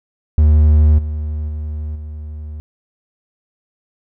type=tone with level steps; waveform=triangle; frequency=76 Hz; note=D#2; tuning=40 cents flat; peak=-5 / -17 / -19 / -24 dBFS; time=0.38-2.6 s; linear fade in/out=0 ms; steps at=0.98 / 1.48 / 1.95 s; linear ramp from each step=10 ms; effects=none